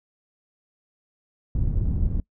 pink low-pass noise, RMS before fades -23 dBFS, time 1.55-2.2 s, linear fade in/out 2 ms, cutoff 120 Hz, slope 12 dB/octave, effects noise-tail reverb RT60 0.1 s tail -22 dB re dry

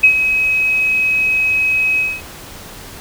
sine tone with ADSR envelope, 2545 Hz, D#7, 39 cents sharp, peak -3 dBFS, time 0.03-2.22 s, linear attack 11 ms, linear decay 84 ms, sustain -9 dB, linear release 230 ms, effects pink hiss -34 dBFS RMS until 3 s

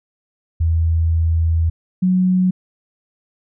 sine tone pair in turn, 82 / 184.08 Hz, E2 / F#3, -9 / -9 cents, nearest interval octave + major second, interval 1400 cents, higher second, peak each -13 / -12 dBFS, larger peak second, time 0.6-1.7 / 2.02-2.51 s, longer first, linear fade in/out 10 ms, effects none

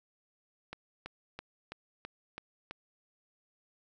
click train, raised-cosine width 0.3 ms, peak -25 dBFS, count 7, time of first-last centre 0.73-2.71 s, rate 3.03 Hz, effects none

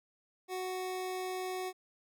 25% pulse tone, 370.4 Hz, F#4, 2 cents sharp, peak -32 dBFS, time 0.48-1.73 s, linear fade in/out 50 ms, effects none

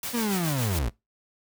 white noise with tremolo, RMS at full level -32 dBFS, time 0.03-0.79 s, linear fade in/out 2 ms, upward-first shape sine, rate 7.1 Hz, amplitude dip 50%
35% pulse linear sweep, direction down, 245.5 to 48.67 Hz, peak -23 dBFS, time 0.13-0.9 s, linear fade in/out 20 ms
effects noise-tail reverb RT60 0.2 s tail -21 dB re dry

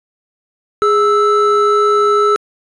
triangle tone pair together, 414.1 / 1316.1 Hz, G#4 / E6, -5 / -3 cents, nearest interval octave + minor sixth, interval 2002 cents, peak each -10 dBFS, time 0.82-2.36 s, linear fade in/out 0 ms, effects resampled to 22050 Hz

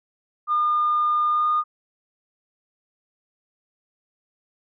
sine tone with pitch glide, 1212 to 1222.5 Hz, D#6 to D#6, -46 to -31 cents, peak -17 dBFS, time 0.47-1.64 s, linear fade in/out 50 ms, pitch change +15 cents, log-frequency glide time 1.29-1.47 s, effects tanh soft clip ceiling -13 dBFS

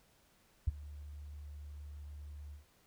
sine tone with ADSR envelope, 73.42 Hz, D2, in tune, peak -24 dBFS, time 0.67-2.65 s, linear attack 10 ms, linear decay 21 ms, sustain -21 dB, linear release 130 ms, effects pink hiss -69 dBFS RMS until 2.86 s

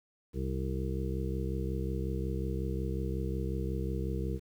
harmonic tone, 65.5 Hz, C2, 2 cents sharp, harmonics 1 / 2 / 3 / 5 / 6 / 7, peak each -34 / -37 / -39 / -41 / -42 / -42 dBFS, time 0.33-4.4 s, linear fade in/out 50 ms, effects 10-bit

